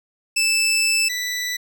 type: tone pair in turn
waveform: 20% pulse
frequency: 2637 / 1975.5 Hz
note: E7 / B6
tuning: 0 / 0 cents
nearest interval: perfect fourth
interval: 500 cents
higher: first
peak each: -12 / -18 dBFS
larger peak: first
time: 0.36-1.09 / 1.09-1.57 s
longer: first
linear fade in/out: 10 ms
effects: none